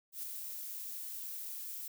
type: noise with ADSR envelope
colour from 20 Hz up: violet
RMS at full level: -39 dBFS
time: 0.12-1.88 s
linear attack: 110 ms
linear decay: 5 ms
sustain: -4 dB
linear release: 4 ms
effects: none